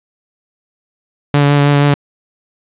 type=tone with vibrato; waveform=sawtooth; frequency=143.7 Hz; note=D3; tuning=37 cents flat; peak=-4 dBFS; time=1.34-1.94 s; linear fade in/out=0 ms; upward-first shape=sine; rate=6.3 Hz; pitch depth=15 cents each way; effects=resampled to 8000 Hz + 7-bit